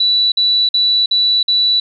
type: tone bursts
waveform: sine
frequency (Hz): 3951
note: B7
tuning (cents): 0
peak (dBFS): -10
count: 5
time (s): 0-1.8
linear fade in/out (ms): 5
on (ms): 320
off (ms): 50
effects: none